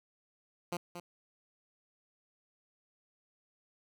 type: tone with echo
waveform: 10% pulse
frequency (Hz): 174.61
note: F3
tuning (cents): 0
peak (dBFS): -26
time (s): 0.72-0.77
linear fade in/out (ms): 5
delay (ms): 230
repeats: 1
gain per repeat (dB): -8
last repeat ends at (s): 1
effects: none